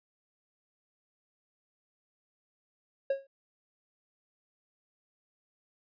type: tone with exponential decay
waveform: triangle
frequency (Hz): 546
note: C#5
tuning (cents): -26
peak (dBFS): -21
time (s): 3.1-3.27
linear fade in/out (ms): 5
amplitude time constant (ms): 36
effects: resampled to 11025 Hz